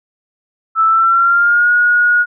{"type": "tone with pitch glide", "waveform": "sine", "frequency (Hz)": [1318.5, 1446.2], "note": ["E6", "F#6"], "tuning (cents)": [0, -40], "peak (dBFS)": -8, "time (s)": [0.75, 2.26], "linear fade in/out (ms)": 50, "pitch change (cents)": 160, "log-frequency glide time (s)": [0.87, 1.71], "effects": []}